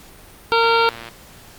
harmonic tone, 459.9 Hz, A#4, 23 cents flat, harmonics 1 / 2 / 3 / 5 / 6 / 7 / 8 / 9 / 10, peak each -18 / -18 / -18 / -26 / -27 / -27 / -27 / -29 / -29 dBFS, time 0.52-0.89 s, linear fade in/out 0 ms
click train, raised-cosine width 0.3 ms, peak -18 dBFS, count 54, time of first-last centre 0.63-1.087 s, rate 116 Hz
effects pink hiss -44 dBFS RMS until 1.58 s + Opus 48 kbps

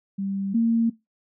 sine tone pair in turn, 196 / 229.4 Hz, G3 / A#3, 0 / -28 cents, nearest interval minor third, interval 272 cents, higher second, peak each -25 / -17 dBFS, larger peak second, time 0.18-0.54 / 0.54-0.9 s, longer neither, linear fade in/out 10 ms, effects noise-tail reverb RT60 0.2 s tail -20 dB re dry

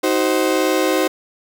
35% pulse chord, C diminished, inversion first, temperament just, 314 / 376.7 / 523.3 Hz, Eb4 / Gb4 / C5, +16 / +31 / 0 cents, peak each -18 dBFS, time 0.03-1.08 s, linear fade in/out 10 ms, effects none

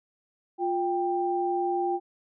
sine tone pair together, 352.4 / 788.9 Hz, F4 / G5, +16 / +11 cents, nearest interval octave + major second, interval 1395 cents, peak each -27 dBFS, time 0.58-2 s, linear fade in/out 50 ms, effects none

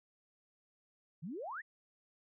sine exponential sweep, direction up, 142 to 1994 Hz, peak -40 dBFS, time 1.22-1.62 s, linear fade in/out 20 ms, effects none

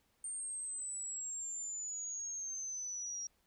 sine exponential sweep, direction down, 8770 to 5660 Hz, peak -39 dBFS, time 0.24-3.27 s, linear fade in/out 2 ms, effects pink hiss -75 dBFS RMS until 3.46 s

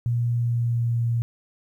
sine tone with pitch glide, 119.1 to 117.32 Hz, A#2 to A#2, +38 to +12 cents, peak -20 dBFS, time 0.06-1.22 s, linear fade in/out 0 ms, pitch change -26 cents, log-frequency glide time 0.33-1.04 s, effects 10-bit

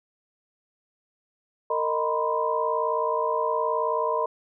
sine tone cluster, 457.5 / 620 / 968 / 1027 Hz, A#4 / D#5 / B5 / C6, -32 / -6 / -35 / -33 cents, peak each -28 dBFS, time 1.7-4.26 s, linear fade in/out 5 ms, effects none

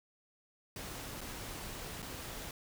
pink noise with dropouts, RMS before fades -44 dBFS, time 0.76-2.51 s, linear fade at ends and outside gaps 2 ms, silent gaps 1.208-1.213 / 2.021-2.026 s, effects none

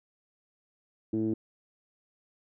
10% pulse tone with low-pass filter, 110 Hz, A2, in tune, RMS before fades -29 dBFS, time 1.13-1.34 s, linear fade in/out 5 ms, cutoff 300 Hz, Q 6.2, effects none

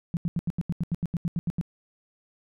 sine tone bursts, 170 Hz, F3, 46 cents flat, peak -23 dBFS, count 14, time 0.14-1.612 s, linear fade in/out 0 ms, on 29 ms, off 82 ms, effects none

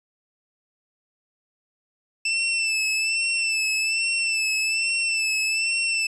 sawtooth tone with vibrato, 2653 Hz, E7, 10 cents sharp, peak -18 dBFS, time 2.25-6.07 s, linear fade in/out 5 ms, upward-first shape sine, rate 1.2 Hz, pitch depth 43 cents each way, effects resampled to 22050 Hz + 9-bit

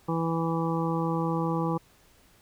harmonic tone, 164.81 Hz, E3, in tune, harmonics 1 / 2 / 3 / 5 / 6 / 7, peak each -28 / -31 / -33 / -35 / -36 / -36 dBFS, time 0.08-1.78 s, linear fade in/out 10 ms, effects pink hiss -60 dBFS RMS until 2.41 s

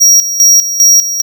square tone with tremolo, 5670 Hz, F8, 25 cents sharp, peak -3 dBFS, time 0-1.22 s, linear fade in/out 20 ms, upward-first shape square, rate 2.5 Hz, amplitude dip 70%, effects none

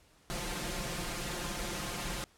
pink noise with comb filter, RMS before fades -37 dBFS, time 0.3-2.24 s, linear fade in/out 0 ms, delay 5.7 ms, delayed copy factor +0.8, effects pink hiss -64 dBFS RMS until 2.37 s + low-pass 11000 Hz 12 dB/octave

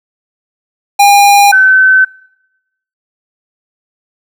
square / sine tone pair in turn, 809 / 1527.2 Hz, G#5 / G6, -46 / -46 cents, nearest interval major seventh, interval 1100 cents, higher second, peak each -3 dBFS, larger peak neither, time 0.99-1.52 / 1.52-2.05 s, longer neither, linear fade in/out 10 ms, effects noise-tail reverb RT60 0.9 s tail -24 dB re dry

